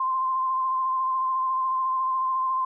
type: tone with vibrato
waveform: sine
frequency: 1044 Hz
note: C6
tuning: 4 cents flat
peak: -22 dBFS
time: 0-2.65 s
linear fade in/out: 5 ms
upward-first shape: sine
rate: 14 Hz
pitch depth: 22 cents each way
effects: none